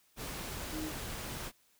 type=tone in noise; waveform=sine; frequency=311.1 Hz; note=D#4; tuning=in tune; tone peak=-37 dBFS; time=0.71-0.92 s; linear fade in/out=50 ms; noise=pink; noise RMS=-41 dBFS; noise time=0.16-1.52 s; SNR=+1 dB; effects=white hiss -69 dBFS RMS until 1.79 s